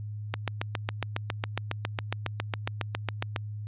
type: click train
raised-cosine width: 0.3 ms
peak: -12 dBFS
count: 23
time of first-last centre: 0.34-3.362 s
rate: 7.28 Hz
effects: added 105 Hz sine -34 dBFS peak until 3.67 s + resampled to 8000 Hz